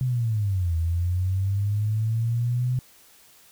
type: linear two-way sweep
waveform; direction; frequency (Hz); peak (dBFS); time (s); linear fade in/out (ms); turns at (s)
sine; down then up; 130.9 to 81.3 to 127.5; -21; 0.01-2.79; 0; 0.76
effects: white hiss -54 dBFS RMS until 3.51 s